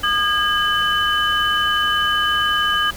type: tone cluster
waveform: sine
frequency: 1218 / 1637 / 3012 Hz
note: D#6 / G#6 / F#7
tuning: -37 / -25 / +30 cents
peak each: -20 dBFS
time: 0.03-2.91 s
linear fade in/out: 10 ms
effects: added 62 Hz sine -40 dBFS peak until 2.96 s + pink hiss -36 dBFS RMS until 2.96 s